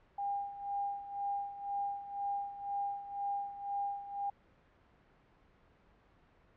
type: tone with tremolo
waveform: sine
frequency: 804 Hz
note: G5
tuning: 44 cents sharp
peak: -32 dBFS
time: 0.18-4.3 s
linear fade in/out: 5 ms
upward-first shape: sine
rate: 2 Hz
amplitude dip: 75%
effects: pink hiss -66 dBFS RMS until 6.56 s + low-pass 2000 Hz 12 dB/octave